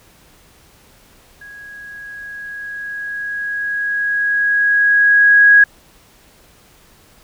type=tone with level ramp; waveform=sine; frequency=1655 Hz; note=G#6; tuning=6 cents flat; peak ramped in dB=-34 to -4 dBFS; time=1.41-5.64 s; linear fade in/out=5 ms; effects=pink hiss -49 dBFS RMS until 7.23 s